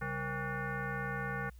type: tone with frequency modulation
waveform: sine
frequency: 800 Hz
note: G5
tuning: 35 cents sharp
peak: -34 dBFS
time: 0.01-1.5 s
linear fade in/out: 10 ms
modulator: 332 Hz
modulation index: 3.1
effects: added 60 Hz sine -50 dBFS peak until 1.59 s + white hiss -69 dBFS RMS until 1.59 s